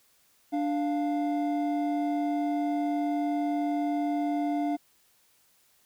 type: tone pair together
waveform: triangle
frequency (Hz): 293.6 / 698.3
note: D4 / F5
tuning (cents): 0 / 0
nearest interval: octave + minor third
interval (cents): 1500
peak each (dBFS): -25 / -29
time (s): 0.52-4.77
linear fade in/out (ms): 20
effects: white hiss -65 dBFS RMS until 5.85 s